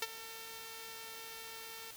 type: tone with ADSR envelope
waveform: 5% pulse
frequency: 450.5 Hz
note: A4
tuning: 41 cents sharp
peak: -20 dBFS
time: 0.02-1.91 s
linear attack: 4 ms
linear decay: 34 ms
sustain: -16 dB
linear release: 4 ms
effects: white hiss -52 dBFS RMS until 1.96 s